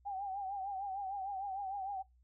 sine tone with vibrato, 784 Hz, G5, in tune, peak -37 dBFS, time 0.05-2.03 s, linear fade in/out 20 ms, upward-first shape triangle, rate 6.6 Hz, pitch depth 90 cents each way, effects noise-tail reverb RT60 0.2 s tail -23 dB re dry + added 61 Hz sine -64 dBFS peak until 2.23 s

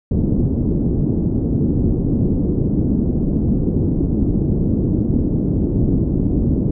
white low-pass noise, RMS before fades -17 dBFS, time 0.11-6.71 s, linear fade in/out 5 ms, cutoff 300 Hz, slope 24 dB/octave, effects none

